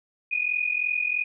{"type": "tone pair together", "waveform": "sine", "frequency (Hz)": [2446, 2489], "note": ["D#7", "D#7"], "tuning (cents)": [-30, 0], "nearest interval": "unison", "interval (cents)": 30, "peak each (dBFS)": -26, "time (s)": [0.31, 1.24], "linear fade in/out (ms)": 10, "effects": []}